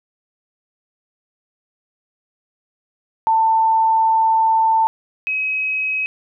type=tone pair in turn; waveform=sine; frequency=892 / 2545 Hz; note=A5 / D#7; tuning=+23 / +39 cents; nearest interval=octave + tritone; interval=1816 cents; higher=second; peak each=-12 / -18 dBFS; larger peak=first; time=3.27-4.87 / 5.27-6.06 s; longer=first; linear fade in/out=0 ms; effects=none